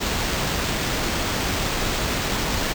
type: noise with sample-and-hold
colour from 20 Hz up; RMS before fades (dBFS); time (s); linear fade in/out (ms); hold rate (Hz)
pink; -24; 0-2.74; 20; 11025
effects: none